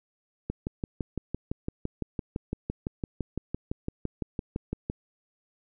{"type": "click train", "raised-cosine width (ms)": 3, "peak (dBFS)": -17, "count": 27, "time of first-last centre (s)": [0.5, 4.899], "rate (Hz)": 5.91, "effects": []}